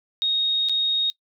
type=tone with dropouts; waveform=sine; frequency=3735 Hz; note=A#7; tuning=3 cents sharp; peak=-19 dBFS; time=0.22-1.1 s; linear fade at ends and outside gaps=0 ms; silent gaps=0.687-0.695 s; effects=noise-tail reverb RT60 0.1 s tail -22 dB re dry